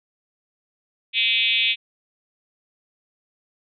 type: tone with frequency modulation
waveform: sine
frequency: 2992 Hz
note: F#7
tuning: 19 cents sharp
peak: -17 dBFS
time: 1.13-1.76 s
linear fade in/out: 50 ms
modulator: 228 Hz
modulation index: 3.1
effects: none